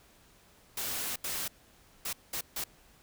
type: noise bursts at uneven times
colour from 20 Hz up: white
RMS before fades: -35 dBFS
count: 5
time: 0.77-1.16 / 1.24-1.48 / 2.05-2.13 / 2.33-2.41 / 2.56-2.64 s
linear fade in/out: 5 ms
effects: pink hiss -61 dBFS RMS until 3.02 s